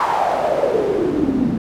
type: noise with band-pass filter sweep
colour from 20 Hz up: pink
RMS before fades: -18 dBFS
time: 0-1.58 s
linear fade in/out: 5 ms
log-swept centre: 1000 to 210 Hz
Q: 6.2
effects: none